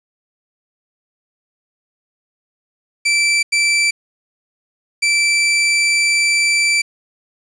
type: tone bursts at uneven times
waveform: sawtooth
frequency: 2332 Hz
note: D7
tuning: 13 cents flat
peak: -9 dBFS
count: 3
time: 3.05-3.43 / 3.52-3.91 / 5.02-6.82 s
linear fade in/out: 10 ms
effects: resampled to 22050 Hz + 7-bit